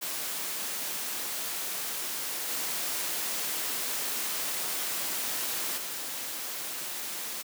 white noise with level steps, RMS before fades -34 / -32 / -36 dBFS, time 0.01-7.43 s, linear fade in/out 20 ms, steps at 2.48 / 5.77 s, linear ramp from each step 10 ms, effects high-pass 200 Hz 12 dB/octave

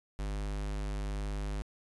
square tone, 50.6 Hz, G#1, 44 cents flat, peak -34 dBFS, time 0.19-1.62 s, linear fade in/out 0 ms, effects resampled to 24000 Hz

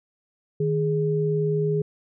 sine tone pair together, 155.56 / 415.3 Hz, D#3 / G#4, 0 / 0 cents, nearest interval octave + perfect fourth, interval 1700 cents, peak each -23 dBFS, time 0.6-1.82 s, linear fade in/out 5 ms, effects none

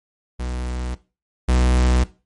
45% pulse tone pair in turn, 61.74 / 62.1 Hz, B1 / B1, 0 / +10 cents, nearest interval unison, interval 10 cents, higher second, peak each -24 / -14 dBFS, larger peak second, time 0.39-0.95 / 1.48-2.04 s, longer neither, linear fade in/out 10 ms, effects noise-tail reverb RT60 0.3 s tail -17 dB re dry + MP3 48 kbps

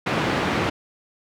pink band-pass noise, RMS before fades -23 dBFS, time 0.06-0.7 s, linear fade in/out 10 ms, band 130 to 2600 Hz, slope 12 dB/octave, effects none

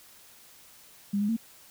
sine tone with pitch steps, 201.7 / 206.3 / 227.2 Hz, G3 / G#3 / A#3, +50 / -11 / -44 cents, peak -24 dBFS, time 1.13-1.367 s, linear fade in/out 10 ms, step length 79 ms, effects white hiss -54 dBFS RMS until 1.7 s

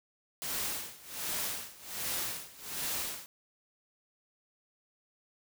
white noise with tremolo, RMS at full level -34 dBFS, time 0.42-3.26 s, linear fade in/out 0 ms, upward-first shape sine, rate 1.3 Hz, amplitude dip 90%, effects none

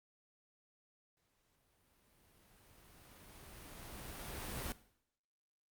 pink noise with exponential growth, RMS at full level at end -41 dBFS, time 1.17-4.72 s, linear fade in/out 0 ms, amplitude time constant 770 ms, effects noise-tail reverb RT60 0.7 s tail -17 dB re dry + Opus 48 kbps

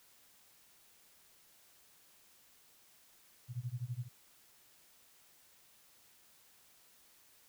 sine tone with tremolo, 122.2 Hz, B2, 18 cents flat, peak -34 dBFS, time 3.48-4.09 s, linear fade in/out 50 ms, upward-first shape sine, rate 12 Hz, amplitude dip 95%, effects white hiss -65 dBFS RMS until 7.48 s

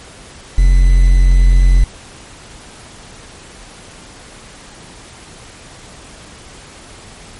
triangle tone with quantisation, 44.45 Hz, F1, 31 cents sharp, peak -3 dBFS, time 0.58-1.84 s, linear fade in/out 0 ms, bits 5, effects pink hiss -37 dBFS RMS until 7.39 s + MP3 48 kbps

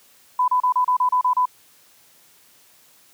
sine tone bursts, 1000 Hz, B5, 21 cents sharp, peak -15 dBFS, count 9, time 0.39-1.456 s, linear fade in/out 5 ms, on 90 ms, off 32 ms, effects white hiss -54 dBFS RMS until 3.13 s + high-pass 80 Hz 12 dB/octave

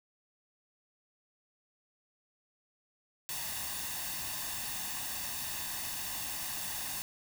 white noise with comb filter, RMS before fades -38 dBFS, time 3.29-7.02 s, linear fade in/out 0 ms, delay 1.1 ms, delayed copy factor +0.65, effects none

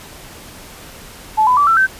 sine tone with pitch steps, 867 / 1001.7 / 1157.3 / 1337.1 / 1544.8 Hz, A5 / B5 / D6 / E6 / G6, -26 / +24 / -26 / +24 / -26 cents, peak -9 dBFS, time 1.37-1.87 s, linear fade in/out 20 ms, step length 100 ms, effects pink hiss -37 dBFS RMS until 1.99 s + resampled to 32000 Hz

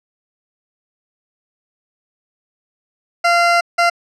20% pulse tone bursts at uneven times, 690 Hz, F5, 21 cents flat, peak -6 dBFS, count 2, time 3.24-3.61 / 3.78-3.9 s, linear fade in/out 10 ms, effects low-pass 6000 Hz 12 dB/octave

